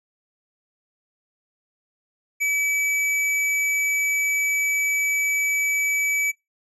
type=tone with hard clipping; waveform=sine; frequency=2294 Hz; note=D7; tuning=41 cents flat; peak=-21 dBFS; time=2.4-6.32 s; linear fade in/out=20 ms; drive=17 dB; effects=noise-tail reverb RT60 0.2 s tail -23 dB re dry + resampled to 32000 Hz